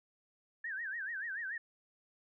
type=tone with vibrato; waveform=sine; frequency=1700 Hz; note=G#6; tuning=40 cents sharp; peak=-37 dBFS; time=0.64-1.58 s; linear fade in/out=5 ms; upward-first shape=sine; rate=6.9 Hz; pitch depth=190 cents each way; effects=none